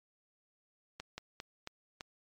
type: slowing click train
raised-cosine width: 0.2 ms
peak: -24 dBFS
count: 5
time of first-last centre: 1-2.009 s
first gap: 180 ms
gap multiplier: 1.23
effects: MP3 96 kbps